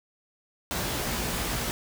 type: noise with comb filter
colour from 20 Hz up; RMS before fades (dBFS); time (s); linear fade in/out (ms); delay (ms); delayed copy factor
pink; -30; 0.71-1.71; 0; 17; +0.75
effects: none